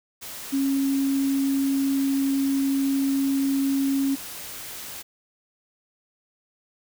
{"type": "tone in noise", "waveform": "sine", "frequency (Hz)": 273.4, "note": "C#4", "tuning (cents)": -24, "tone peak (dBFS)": -20, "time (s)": [0.52, 4.16], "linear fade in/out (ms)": 20, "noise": "white", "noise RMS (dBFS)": -37, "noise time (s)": [0.21, 5.03], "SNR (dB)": 14, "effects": []}